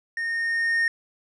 triangle tone with level ramp, 1840 Hz, A#6, 23 cents flat, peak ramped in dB -24 to -17 dBFS, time 0.17-0.88 s, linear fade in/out 2 ms, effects resampled to 24000 Hz

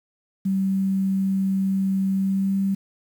sine tone with pitch glide, 192.7 to 194.94 Hz, G3 to G3, -29 to -9 cents, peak -19 dBFS, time 0.45-2.75 s, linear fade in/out 10 ms, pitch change +20 cents, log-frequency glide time 2.2-2.55 s, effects 8-bit

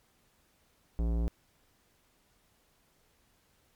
sine tone with tanh clipping, 57.1 Hz, A#1, 35 cents flat, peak -29 dBFS, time 0.99-1.28 s, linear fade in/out 0 ms, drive 18 dB, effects pink hiss -69 dBFS RMS until 3.75 s + MP3 96 kbps

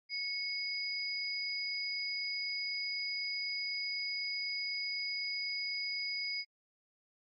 sine tone pair together, 2198 / 4934 Hz, C#7 / D#8, -15 / -15 cents, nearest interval octave + major second, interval 1400 cents, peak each -38 / -37 dBFS, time 0.09-6.45 s, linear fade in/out 50 ms, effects AAC 32 kbps

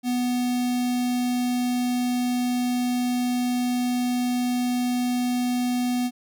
square tone with notch filter, 246.9 Hz, B3, in tune, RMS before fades -24 dBFS, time 0.03-6.11 s, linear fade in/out 50 ms, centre 1400 Hz, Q 1, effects none

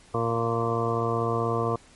harmonic tone with a mistuned harmonic, 115.7 Hz, A#2, 13 cents flat, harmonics 1 / 2 / 3 / 4 / 5 / 6 / 8 / 9 / 10, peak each -29 / -34 / -33 / -28 / -38 / -32 / -39 / -32 / -32 dBFS, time 0.14-1.76 s, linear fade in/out 5 ms, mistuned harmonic 8, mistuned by -21 cents, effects pink hiss -54 dBFS RMS until 1.95 s + MP3 48 kbps

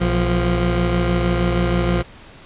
20% pulse tone pair together, 60.32 / 174.61 Hz, B1 / F3, -40 / 0 cents, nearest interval octave + tritone, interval 1840 cents, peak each -14 dBFS, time 0-2.03 s, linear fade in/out 20 ms, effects pink hiss -43 dBFS RMS until 2.45 s + resampled to 8000 Hz

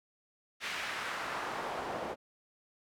pink noise with band-pass filter sweep, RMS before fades -38 dBFS, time 0.6-2.16 s, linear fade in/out 50 ms, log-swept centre 2400 to 570 Hz, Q 1.2, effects none

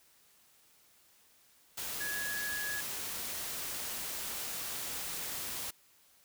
sine tone in noise, 1679 Hz, G#6, 18 cents sharp, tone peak -36 dBFS, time 2-2.81 s, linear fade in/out 10 ms, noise white, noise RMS -39 dBFS, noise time 1.77-5.71 s, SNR 0 dB, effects white hiss -65 dBFS RMS until 6.24 s

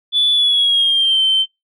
sine tone with pitch glide, 3461 to 3101 Hz, A7 to G7, -29 to -19 cents, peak -10 dBFS, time 0.12-1.46 s, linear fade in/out 50 ms, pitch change -190 cents, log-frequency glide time 0.32-1.21 s, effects noise-tail reverb RT60 0.2 s tail -22 dB re dry + tanh soft clip ceiling -7 dBFS

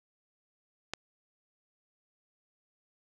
click, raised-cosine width 0.2 ms, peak -16 dBFS, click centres 0.936 s, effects none

